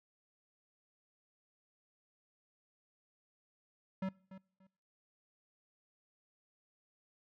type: tone with echo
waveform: square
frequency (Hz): 190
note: F#3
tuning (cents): +46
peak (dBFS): -35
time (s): 4.02-4.09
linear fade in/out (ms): 5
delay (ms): 290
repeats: 2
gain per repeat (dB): -14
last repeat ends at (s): 4.67
effects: noise-tail reverb RT60 0.5 s tail -23 dB re dry + low-pass 2000 Hz 12 dB/octave